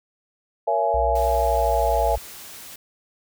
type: chord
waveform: sine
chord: A# half-diminished seventh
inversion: none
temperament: just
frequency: 466.2 / 559.4 / 671.3 / 839.1 Hz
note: A#4 / C#5 / E5 / G#5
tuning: 0 / +16 / +31 / +18 cents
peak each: -27 / -25 / -22 / -23 dBFS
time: 0.67-2.16 s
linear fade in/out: 10 ms
type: tone with pitch glide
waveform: sine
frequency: 61 to 57.88 Hz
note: B1 to A#1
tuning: -21 to -12 cents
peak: -24 dBFS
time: 0.94-2.18 s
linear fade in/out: 5 ms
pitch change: -91 cents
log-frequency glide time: 1.31-1.99 s
type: noise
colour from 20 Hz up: white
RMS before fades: -40 dBFS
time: 1.15-2.76 s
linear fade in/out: 5 ms
effects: none